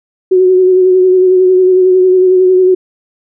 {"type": "tone with vibrato", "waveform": "sine", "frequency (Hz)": 370, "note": "F#4", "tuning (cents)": 0, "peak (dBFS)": -4, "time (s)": [0.31, 2.75], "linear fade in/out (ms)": 10, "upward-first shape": "sine", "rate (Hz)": 11, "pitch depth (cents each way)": 27, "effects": []}